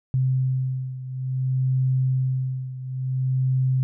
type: beating tone pair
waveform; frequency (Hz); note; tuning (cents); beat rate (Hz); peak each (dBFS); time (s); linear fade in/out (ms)
sine; 130 / 130.57; C3 / C3; -11 / -3; 0.57; -22 / -26; 0.14-3.83; 0
effects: none